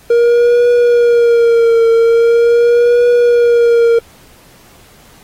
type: tone with vibrato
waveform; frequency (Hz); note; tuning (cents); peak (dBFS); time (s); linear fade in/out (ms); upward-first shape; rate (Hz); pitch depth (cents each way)
triangle; 470.2; A#4; +15; -4; 0.1-3.99; 5; triangle; 0.42; 49
effects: pink hiss -44 dBFS RMS until 5.23 s + AAC 48 kbps

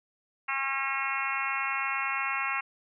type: harmonic tone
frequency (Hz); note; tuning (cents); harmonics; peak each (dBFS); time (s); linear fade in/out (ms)
271.3; C#4; -37; 3 / 4 / 5 / 6 / 7 / 8 / 9 / 10; -39 / -34 / -36 / -39 / -37 / -34 / -38 / -36; 0.48-2.61; 10
effects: none

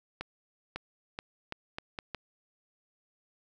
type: accelerating click train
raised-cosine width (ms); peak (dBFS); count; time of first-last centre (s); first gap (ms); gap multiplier
0.3; -20; 7; 0.21-2.147; 550; 0.78
effects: none

